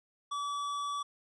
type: tone with tanh clipping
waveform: sine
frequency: 1148 Hz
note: D6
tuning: 40 cents flat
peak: -35 dBFS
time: 0.31-1.03 s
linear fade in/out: 10 ms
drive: 15 dB
effects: resampled to 24000 Hz